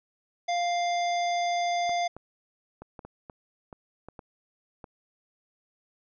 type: harmonic tone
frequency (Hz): 698.5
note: F5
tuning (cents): 0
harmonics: 1 / 3 / 5 / 7 / 9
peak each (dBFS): -25 / -35 / -39 / -42 / -44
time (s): 0.48-2.08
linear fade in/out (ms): 10
type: clicks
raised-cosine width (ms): 1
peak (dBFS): -28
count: 10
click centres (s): 1.894 / 2.166 / 2.82 / 2.992 / 3.05 / 3.298 / 3.728 / 4.086 / 4.192 / 4.842
effects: none